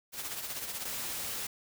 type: noise with tremolo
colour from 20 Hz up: white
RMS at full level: -36 dBFS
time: 0.12-0.88 s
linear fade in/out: 50 ms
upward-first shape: triangle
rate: 16 Hz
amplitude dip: 60%
type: noise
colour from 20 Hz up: white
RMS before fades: -37 dBFS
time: 0.85-1.47 s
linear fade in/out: 5 ms
effects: none